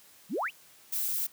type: exponential sweep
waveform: sine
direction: up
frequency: 154 to 3297 Hz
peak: -28 dBFS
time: 0.29-0.51 s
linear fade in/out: 50 ms
type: noise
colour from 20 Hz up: violet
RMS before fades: -31 dBFS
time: 0.92-1.27 s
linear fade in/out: 10 ms
effects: white hiss -57 dBFS RMS until 1.32 s + high-pass 80 Hz 12 dB/octave